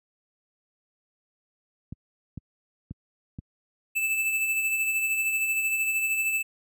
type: clicks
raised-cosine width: 5 ms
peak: -22 dBFS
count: 4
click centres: 1.925 / 2.376 / 2.91 / 3.388 s
type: tone with tremolo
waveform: square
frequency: 2633 Hz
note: E7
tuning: 3 cents flat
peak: -23 dBFS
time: 3.95-6.43 s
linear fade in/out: 20 ms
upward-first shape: sine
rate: 13 Hz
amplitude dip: 40%
effects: high-pass 80 Hz 12 dB/octave